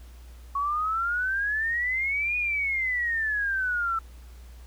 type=exponential two-way sweep; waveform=sine; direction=up then down; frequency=1108.7 to 2474 to 1321 Hz; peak=-24 dBFS; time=0.55-3.99 s; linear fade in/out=5 ms; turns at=2.37 s; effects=added 60 Hz sine -43 dBFS peak until 4.66 s + pink hiss -57 dBFS RMS until 4.66 s